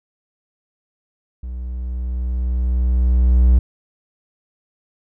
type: tone with level ramp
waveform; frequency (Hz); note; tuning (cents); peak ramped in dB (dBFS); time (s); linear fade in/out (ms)
triangle; 61.74; B1; 0; -24 to -6; 1.43-3.59; 5
effects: none